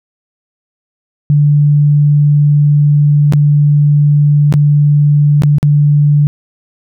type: tone with dropouts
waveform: sine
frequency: 146.6 Hz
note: D3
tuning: 3 cents flat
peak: -5 dBFS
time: 1.3-6.27 s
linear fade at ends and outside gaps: 0 ms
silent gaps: 3.324-3.335 / 4.525-4.539 / 5.421-5.435 / 5.584-5.629 s
effects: none